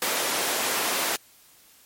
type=high-pass noise; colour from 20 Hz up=pink; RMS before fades=-26 dBFS; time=0.02-1.16 s; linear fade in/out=0 ms; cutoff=440 Hz; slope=12 dB/octave; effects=white hiss -55 dBFS RMS until 1.85 s + MP3 64 kbps